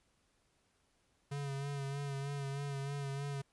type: tone with vibrato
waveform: square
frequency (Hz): 139.9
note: C#3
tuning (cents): +16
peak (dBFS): -38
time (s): 1.31-3.42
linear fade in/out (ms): 10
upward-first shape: sine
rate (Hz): 3.2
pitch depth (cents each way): 35
effects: pink hiss -75 dBFS RMS until 3.52 s + resampled to 24000 Hz